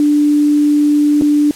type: tone with dropouts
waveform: sine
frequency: 294.6 Hz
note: D4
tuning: 6 cents sharp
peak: -8 dBFS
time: 0-1.51 s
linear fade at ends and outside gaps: 1 ms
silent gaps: 1.212-1.22 s
effects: white hiss -35 dBFS RMS until 1.55 s + low-pass 11000 Hz 12 dB/octave